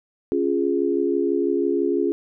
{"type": "chord", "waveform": "sine", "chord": "Db major", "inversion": "none", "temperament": "equal", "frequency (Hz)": [277.2, 349.2, 415.3], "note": ["Db4", "F4", "Ab4"], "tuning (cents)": [0, 0, 0], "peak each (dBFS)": [-24, -22, -23], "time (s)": [0.32, 2.12], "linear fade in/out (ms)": 0, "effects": []}